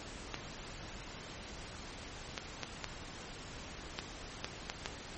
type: clicks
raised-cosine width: 0.2 ms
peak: -18 dBFS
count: 8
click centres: 0.343 / 2.378 / 2.633 / 2.843 / 3.989 / 4.445 / 4.699 / 4.859 s
effects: pink hiss -47 dBFS RMS until 5.17 s + MP3 32 kbps